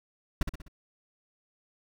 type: noise with echo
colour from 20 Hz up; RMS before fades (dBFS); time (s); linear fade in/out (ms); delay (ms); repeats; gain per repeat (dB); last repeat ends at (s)
brown; -20; 0.41-0.43; 5; 63; 4; -6; 0.682
effects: none